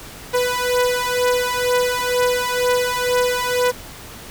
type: beating tone pair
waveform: sawtooth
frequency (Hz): 494.1 / 496.2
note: B4 / B4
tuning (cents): +1 / +8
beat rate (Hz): 2.1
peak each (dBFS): -16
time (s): 0.33-3.72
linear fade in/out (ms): 20
effects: pink hiss -37 dBFS RMS until 4.3 s